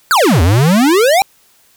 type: exponential two-way sweep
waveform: square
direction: down then up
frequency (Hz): 1602 to 77.9 to 820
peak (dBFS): -8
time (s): 0.11-1.22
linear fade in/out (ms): 0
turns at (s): 0.42
effects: white hiss -51 dBFS RMS until 1.76 s